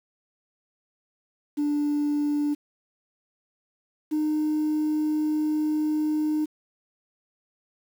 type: tone pair in turn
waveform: sine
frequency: 293.5 / 305.9 Hz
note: D4 / D#4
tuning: -1 / -29 cents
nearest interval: minor second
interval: 72 cents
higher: second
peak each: -20 / -20 dBFS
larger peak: neither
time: 1.57-2.55 / 4.11-6.46 s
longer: second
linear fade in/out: 20 ms
effects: tanh soft clip ceiling -20 dBFS + 8-bit